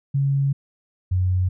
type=tone pair in turn; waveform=sine; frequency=138.59 / 91.75 Hz; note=C#3 / F#2; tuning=0 / -14 cents; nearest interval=perfect fifth; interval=714 cents; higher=first; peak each=-17 dBFS; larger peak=neither; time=0.14-0.53 / 1.11-1.49 s; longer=first; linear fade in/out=10 ms; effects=none